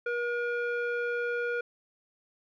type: tone with low-pass filter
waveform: square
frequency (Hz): 478.3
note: A#4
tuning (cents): +44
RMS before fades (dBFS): -31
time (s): 0.06-1.61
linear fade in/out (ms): 5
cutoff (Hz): 1800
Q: 7.3
effects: none